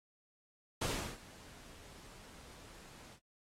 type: noise with ADSR envelope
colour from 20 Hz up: pink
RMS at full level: -35 dBFS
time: 0.81-3.2 s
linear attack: 10 ms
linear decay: 350 ms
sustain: -21 dB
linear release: 75 ms
effects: low-pass 10000 Hz 12 dB/octave + AAC 48 kbps